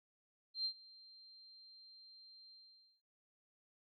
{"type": "tone with ADSR envelope", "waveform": "sine", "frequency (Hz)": 4160, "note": "C8", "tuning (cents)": -11, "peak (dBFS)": -34, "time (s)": [0.54, 3.02], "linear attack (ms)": 110, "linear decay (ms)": 80, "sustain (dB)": -23, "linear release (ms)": 500, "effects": []}